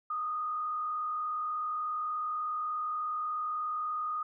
sine tone with frequency modulation, 1234 Hz, D#6, 15 cents flat, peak -31 dBFS, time 0.1-4.23 s, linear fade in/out 5 ms, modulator 43.4 Hz, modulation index 0.53, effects none

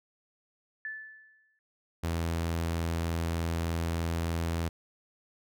sine tone with exponential decay, 1746 Hz, A6, 14 cents flat, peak -33 dBFS, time 0.85-1.59 s, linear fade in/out 1 ms, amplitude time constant 160 ms
sawtooth tone, 83.3 Hz, E2, 19 cents sharp, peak -25 dBFS, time 2.03-4.69 s, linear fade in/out 10 ms
effects none

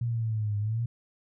sine linear two-way sweep, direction down then up, 119.9 to 102.3 to 119.9 Hz, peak -26 dBFS, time 0.01-0.86 s, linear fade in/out 5 ms, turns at 0.58 s, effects none

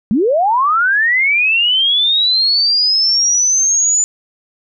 sine linear sweep, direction up, 187.5 to 7040 Hz, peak -10 dBFS, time 0.11-4.04 s, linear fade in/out 0 ms, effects none

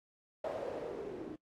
blue noise with low-pass filter sweep, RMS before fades -41 dBFS, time 0.44-1.36 s, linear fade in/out 5 ms, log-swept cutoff 630 to 320 Hz, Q 4.5, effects noise-tail reverb RT60 0.1 s tail -23 dB re dry + AAC 64 kbps

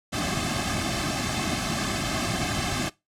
pink noise with comb filter, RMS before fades -27 dBFS, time 0.12-2.9 s, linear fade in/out 20 ms, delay 2.1 ms, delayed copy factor -0.95, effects noise-tail reverb RT60 0.2 s tail -20 dB re dry + low-pass 8000 Hz 12 dB/octave

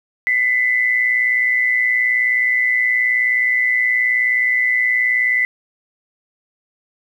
sine tone pair together, 2000 / 2119 Hz, B6 / C7, +21 / +21 cents, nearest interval minor second, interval 100 cents, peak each -14 / -23 dBFS, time 0.27-5.45 s, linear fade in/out 0 ms, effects 8-bit

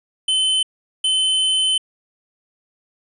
square tone bursts at uneven times, 3056 Hz, G7, 45 cents flat, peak -16 dBFS, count 2, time 0.28-0.63 / 1.04-1.78 s, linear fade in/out 5 ms, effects resampled to 24000 Hz

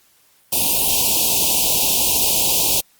white band-stop noise, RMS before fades -17 dBFS, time 0.52-2.81 s, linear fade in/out 10 ms, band 1000 to 2500 Hz, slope 96 dB/octave, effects white hiss -56 dBFS RMS until 2.99 s + Opus 48 kbps

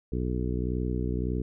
harmonic tone, 61.74 Hz, B1, in tune, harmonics 1 / 2 / 3 / 4 / 5 / 6 / 7, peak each -30 / -33 / -35 / -36 / -37 / -38 / -38 dBFS, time 0.12-1.42 s, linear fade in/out 5 ms, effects none

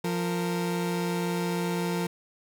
30% pulse tone pair together, 174.56 / 460 Hz, F3 / A#4, -1 / -23 cents, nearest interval octave + perfect fourth, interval 1678 cents, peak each -25 / -30 dBFS, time 0.04-2.07 s, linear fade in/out 5 ms, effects none

